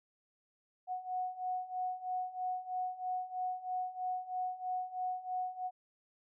sine beating tone pair, 734 / 737.1 Hz, F#5 / F#5, -14 / -7 cents, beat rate 3.1 Hz, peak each -40 / -37 dBFS, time 0.87-5.71 s, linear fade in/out 50 ms, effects none

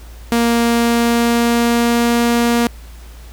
sawtooth tone with pitch glide, 234.1 to 236.4 Hz, A#3 to A#3, +8 to +24 cents, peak -8 dBFS, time 0.32-2.67 s, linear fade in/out 0 ms, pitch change +16 cents, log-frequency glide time 0.62-2.2 s, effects added 57 Hz sine -33 dBFS peak until 3.32 s + pink hiss -44 dBFS RMS until 3.32 s

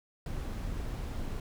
brown noise, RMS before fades -36 dBFS, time 0.26-1.4 s, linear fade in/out 2 ms, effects none

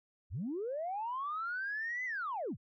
sine linear two-way sweep, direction up then down, 58.6 to 2048 to 58.6 Hz, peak -34 dBFS, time 0.3-2.57 s, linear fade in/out 50 ms, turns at 2.05 s, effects tanh soft clip ceiling -30 dBFS

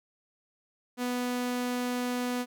sawtooth tone, 246.9 Hz, B3, in tune, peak -25 dBFS, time 0.97-2.46 s, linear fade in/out 50 ms, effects none

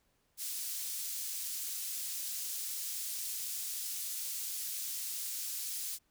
pink high-pass noise, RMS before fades -39 dBFS, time 0.37-5.99 s, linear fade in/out 50 ms, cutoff 6300 Hz, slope 12 dB/octave, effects pink hiss -75 dBFS RMS until 6.1 s

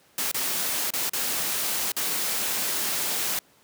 white noise with dropouts, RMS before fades -27 dBFS, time 0.18-3.39 s, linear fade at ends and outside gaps 2 ms, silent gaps 0.315-0.344 / 0.905-0.936 / 1.095-1.133 / 1.919-1.965 s, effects pink hiss -59 dBFS RMS until 3.63 s + high-pass 150 Hz 12 dB/octave

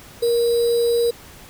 sine tone with sample-and-hold, 471 Hz, A#4, 18 cents sharp, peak -15 dBFS, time 0.22-1.11 s, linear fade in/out 10 ms, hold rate 4410 Hz, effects pink hiss -43 dBFS RMS until 1.49 s

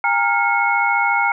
sine tone cluster, 810 / 924 / 1403 / 2186 Hz, G#5 / A#5 / F6 / C#7, -43 / -16 / +8 / -25 cents, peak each -20 dBFS, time 0.04-1.32 s, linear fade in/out 2 ms, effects none

